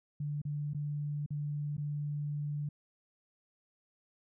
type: tone with dropouts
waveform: sine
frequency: 146.83 Hz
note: D3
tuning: in tune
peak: -33 dBFS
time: 0.2-2.69 s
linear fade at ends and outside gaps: 5 ms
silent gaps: 0.417-0.451 / 0.735-0.746 / 1.262-1.305 / 1.768-1.779 s
effects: none